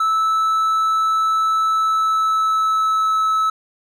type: tone with pitch glide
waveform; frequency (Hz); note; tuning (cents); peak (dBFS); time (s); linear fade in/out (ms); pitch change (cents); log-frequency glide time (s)
triangle; 1310 to 1300.2; E6 to E6; -11 to -24; -13; 0-3.5; 5; -13; 1.66-3.18
effects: none